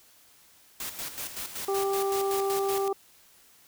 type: noise with tremolo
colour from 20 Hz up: white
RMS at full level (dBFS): -35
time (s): 0.8-2.88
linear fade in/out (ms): 2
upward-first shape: square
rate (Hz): 5.3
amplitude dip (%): 60
type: harmonic tone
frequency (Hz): 392.8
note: G4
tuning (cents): +4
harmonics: 1 / 2 / 3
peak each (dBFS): -26 / -32 / -36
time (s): 1.68-2.93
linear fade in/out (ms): 5
effects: white hiss -58 dBFS RMS until 3.67 s